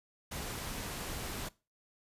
pink noise, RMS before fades -40 dBFS, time 0.31-1.49 s, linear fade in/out 10 ms, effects noise-tail reverb RT60 0.3 s tail -21 dB re dry + resampled to 32000 Hz

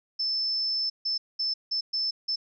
sine tone bursts at uneven times, 5274 Hz, E8, in tune, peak -25 dBFS, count 6, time 0.19-0.9 / 1.05-1.18 / 1.39-1.54 / 1.71-1.81 / 1.93-2.11 / 2.28-2.36 s, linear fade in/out 10 ms, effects none

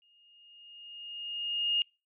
sine tone with exponential growth, 2844 Hz, F7, 31 cents sharp, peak -24 dBFS, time 0.02-1.82 s, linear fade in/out 1 ms, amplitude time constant 390 ms, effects noise-tail reverb RT60 0.3 s tail -26 dB re dry

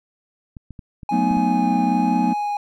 clicks, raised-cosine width 5 ms, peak -24 dBFS, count 6, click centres 0.568 / 0.707 / 0.792 / 1.032 / 1.312 / 1.37 s
triangle tone with vibrato, 827 Hz, G#5, 8 cents flat, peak -19 dBFS, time 1.09-2.57 s, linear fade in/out 2 ms, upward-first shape sine, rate 1.1 Hz, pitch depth 15 cents each way
triangle chord, B dominant seventh, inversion second, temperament just, 185.21 / 222.2 / 246.9 / 308.7 Hz, F#3 / A3 / B3 / D#4, +2 / +17 / 0 / -14 cents, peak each -21 / -22 / -19 / -24 dBFS, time 1.11-2.34 s, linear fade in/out 20 ms
effects none

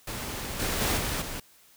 pink noise with level steps, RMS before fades -35 / -29 / -26 / -30 / -36 dBFS, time 0.07-1.4 s, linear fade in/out 5 ms, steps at 0.59 / 0.8 / 0.97 / 1.21 s, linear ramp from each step 10 ms, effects white hiss -58 dBFS RMS until 1.76 s

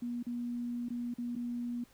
sine tone with dropouts, 240.4 Hz, B3, 46 cents flat, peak -34 dBFS, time 0.02-1.84 s, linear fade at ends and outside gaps 5 ms, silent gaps 0.228-0.266 / 0.887-0.903 / 1.14-1.183 / 1.354-1.361 s, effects pink hiss -64 dBFS RMS until 1.93 s

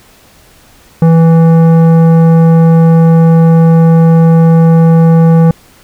sine tone with tanh clipping, 164.4 Hz, E3, 4 cents flat, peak -4 dBFS, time 1.02-5.51 s, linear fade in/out 2 ms, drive 13 dB, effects pink hiss -42 dBFS RMS until 5.83 s

